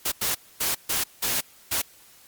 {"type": "noise bursts at uneven times", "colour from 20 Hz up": "white", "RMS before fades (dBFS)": -25, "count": 6, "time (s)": [[0.05, 0.12], [0.21, 0.35], [0.6, 0.75], [0.89, 1.04], [1.22, 1.41], [1.71, 1.82]], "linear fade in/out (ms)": 10, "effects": ["white hiss -53 dBFS RMS until 2.27 s", "Opus 48 kbps"]}